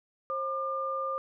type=tone pair together; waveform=sine; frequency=534.1 / 1200 Hz; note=C5 / D6; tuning=+36 / +37 cents; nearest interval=octave + major second; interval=1401 cents; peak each=-34 / -31 dBFS; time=0.3-1.18 s; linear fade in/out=0 ms; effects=none